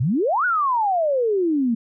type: exponential two-way sweep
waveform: sine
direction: up then down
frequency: 110 to 1500 to 222 Hz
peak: -17 dBFS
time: 0-1.75 s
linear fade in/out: 10 ms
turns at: 0.45 s
effects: none